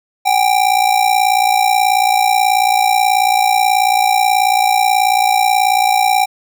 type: ring-modulated tone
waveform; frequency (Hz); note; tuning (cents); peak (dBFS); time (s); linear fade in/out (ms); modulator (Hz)
square; 784; G5; 0; -8; 0.25-6.26; 20; 29.2
effects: none